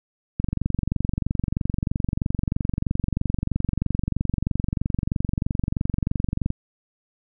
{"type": "click train", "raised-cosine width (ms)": 5, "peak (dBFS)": -10, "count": 142, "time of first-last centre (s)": [0.4, 6.504], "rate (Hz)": 23.1, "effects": []}